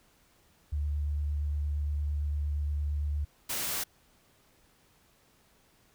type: tone with vibrato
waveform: sine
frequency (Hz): 73.42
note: D2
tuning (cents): 0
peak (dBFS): -28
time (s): 0.72-3.25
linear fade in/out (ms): 10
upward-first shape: square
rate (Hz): 8.7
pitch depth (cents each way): 11
type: noise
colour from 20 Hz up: white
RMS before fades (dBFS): -33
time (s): 3.49-3.84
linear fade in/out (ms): 10
effects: pink hiss -65 dBFS RMS until 5.94 s